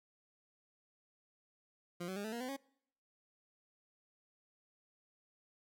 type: tone with pitch steps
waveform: 20% pulse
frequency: 174.61 / 188.23 / 202.9 / 218.7 / 235.8 / 254.2 / 274 Hz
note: F3 / F#3 / G#3 / A3 / A#3 / C4 / C#4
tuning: 0 / +30 / -40 / -10 / +20 / -50 / -20 cents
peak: -35 dBFS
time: 2-2.567 s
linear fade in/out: 10 ms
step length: 81 ms
effects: noise-tail reverb RT60 0.7 s tail -25 dB re dry